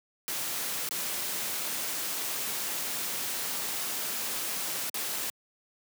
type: noise with dropouts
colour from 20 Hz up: white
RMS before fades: -33 dBFS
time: 0.28-5.3 s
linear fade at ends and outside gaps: 0 ms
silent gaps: 0.889-0.91 / 4.896-4.943 s
effects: high-pass 150 Hz 12 dB/octave